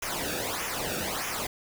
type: noise with flanger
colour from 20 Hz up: pink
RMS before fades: -32 dBFS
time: 0.02-1.47 s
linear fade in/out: 5 ms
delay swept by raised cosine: 0.23 to 0.99 ms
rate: 1.6 Hz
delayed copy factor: -0.75
effects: none